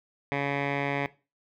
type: tone with low-pass filter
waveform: 10% pulse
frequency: 141 Hz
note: C#3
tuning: 30 cents sharp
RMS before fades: -29 dBFS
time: 0.32-1.06 s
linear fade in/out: 0 ms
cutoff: 2300 Hz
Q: 2.4
effects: noise-tail reverb RT60 0.3 s tail -18 dB re dry